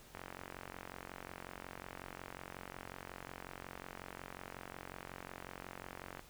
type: click train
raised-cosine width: 0.5 ms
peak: -30 dBFS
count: 276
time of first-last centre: 0.15-6.194 s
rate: 45.5 Hz
effects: pink hiss -59 dBFS RMS until 6.29 s